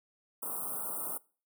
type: band-stop noise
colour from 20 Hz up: white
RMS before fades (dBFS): -37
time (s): 0.42-1.18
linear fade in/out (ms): 10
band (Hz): 1400 to 8500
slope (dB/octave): 96
effects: noise-tail reverb RT60 0.4 s tail -23 dB re dry + high-pass 200 Hz 12 dB/octave